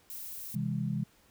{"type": "noise", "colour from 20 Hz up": "violet", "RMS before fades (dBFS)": -42, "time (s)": [0.1, 0.55], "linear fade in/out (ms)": 0}
{"type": "chord", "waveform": "sine", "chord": "C augmented", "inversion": "none", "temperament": "just", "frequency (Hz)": [130.81, 163.52, 204.4], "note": ["C3", "E3", "G#3"], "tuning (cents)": [0, -14, -27], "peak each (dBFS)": -34, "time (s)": [0.54, 1.04], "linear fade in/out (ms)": 10}
{"effects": ["pink hiss -64 dBFS RMS until 1.3 s"]}